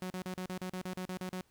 sawtooth tone bursts, 184.2 Hz, F#3, 7 cents flat, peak -33 dBFS, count 12, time 0.02-1.41 s, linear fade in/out 0 ms, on 81 ms, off 38 ms, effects pink hiss -70 dBFS RMS until 1.5 s

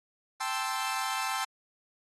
sawtooth chord, A minor seventh, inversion third, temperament equal, 784 / 880 / 1046.5 / 1318.5 Hz, G5 / A5 / C6 / E6, 0 / 0 / 0 / 0 cents, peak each -32 dBFS, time 0.4-1.45 s, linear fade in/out 10 ms, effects AAC 32 kbps

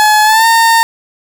30% pulse tone with pitch glide, 852 to 913.2 Hz, G#5 to A#5, +44 to -36 cents, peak -3 dBFS, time 0-0.83 s, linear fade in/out 0 ms, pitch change +120 cents, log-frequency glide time 0.24-0.46 s, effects none

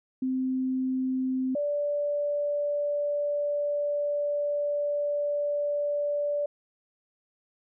sine tone pair in turn, 259.4 / 582.3 Hz, C4 / D5, -15 / -15 cents, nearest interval octave + major second, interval 1400 cents, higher second, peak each -25 dBFS, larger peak neither, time 0.22-1.55 / 1.55-6.46 s, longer second, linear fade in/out 5 ms, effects none

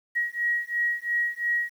sine beating tone pair, 1900 / 1902.9 Hz, A#6 / A#6, +33 / +35 cents, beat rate 2.9 Hz, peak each -27 / -27 dBFS, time 0.15-1.7 s, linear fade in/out 20 ms, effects 9-bit

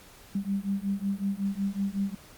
sine beating tone pair, 195.1 / 200.5 Hz, G3 / G3, -8 / +39 cents, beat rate 5.4 Hz, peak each -30 dBFS, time 0.35-2.15 s, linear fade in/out 5 ms, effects pink hiss -52 dBFS RMS until 2.37 s + Opus 48 kbps

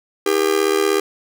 45% pulse tone with amplitude modulation, 400.1 Hz, G4, 35 cents sharp, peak -11 dBFS, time 0.26-1 s, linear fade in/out 5 ms, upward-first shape sine, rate 76.4 Hz, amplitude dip 90%, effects none

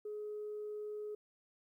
sine tone, 421.2 Hz, G#4, 24 cents sharp, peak -39 dBFS, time 0.05-1.15 s, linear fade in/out 5 ms, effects tanh soft clip ceiling -36 dBFS + 13-bit

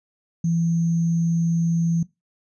sine tone with sample-and-hold, 167.4 Hz, E3, 27 cents sharp, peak -18 dBFS, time 0.44-2.03 s, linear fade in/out 5 ms, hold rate 6300 Hz, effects noise-tail reverb RT60 0.2 s tail -19 dB re dry + resampled to 24000 Hz

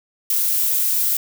violet noise, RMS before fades -19 dBFS, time 0.3-1.17 s, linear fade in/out 2 ms, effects none

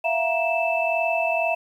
sine tone cluster, 665 / 707 / 941 / 2640 Hz, E5 / F5 / A#5 / E7, +15 / +21 / +16 / +2 cents, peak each -23 / -27 / -31 / -25 dBFS, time 0.04-1.55 s, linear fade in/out 10 ms, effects 9-bit

